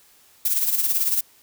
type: noise with tremolo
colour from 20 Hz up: violet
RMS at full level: -19 dBFS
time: 0.45-1.21 s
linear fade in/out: 5 ms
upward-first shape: sine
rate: 18 Hz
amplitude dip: 60%
effects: white hiss -55 dBFS RMS until 1.42 s